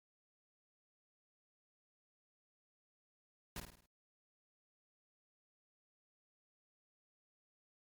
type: noise with echo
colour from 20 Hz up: pink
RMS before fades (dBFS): -44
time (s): 3.56-3.6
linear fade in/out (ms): 2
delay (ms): 52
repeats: 5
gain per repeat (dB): -6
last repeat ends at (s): 3.86
effects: noise-tail reverb RT60 0.1 s tail -22 dB re dry + MP3 96 kbps